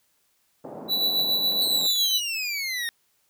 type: band-pass noise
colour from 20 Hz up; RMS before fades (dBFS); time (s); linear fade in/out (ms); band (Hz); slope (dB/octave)
white; -39; 0.64-1.87; 5; 150 to 740; 24
type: tone with tremolo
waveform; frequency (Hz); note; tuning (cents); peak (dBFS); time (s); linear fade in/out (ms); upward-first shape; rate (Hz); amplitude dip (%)
square; 3951; B7; 0; -20; 0.88-2.21; 50; sine; 7.2; 40
type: clicks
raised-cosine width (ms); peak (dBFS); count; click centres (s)
0.2; -28; 10; 1.197 / 1.522 / 1.718 / 1.767 / 1.813 / 1.855 / 1.908 / 1.961 / 2.055 / 2.111
type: exponential sweep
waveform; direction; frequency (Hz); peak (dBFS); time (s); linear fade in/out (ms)
25% pulse; down; 4324 to 1827; -23; 1.62-2.89; 0
effects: white hiss -68 dBFS RMS until 3.29 s